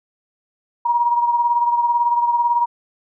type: beating tone pair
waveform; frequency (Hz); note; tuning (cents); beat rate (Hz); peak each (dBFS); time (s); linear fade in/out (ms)
sine; 950 / 968; A#5 / B5; +33 / -35; 18; -15 / -23; 0.85-2.66; 10
effects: none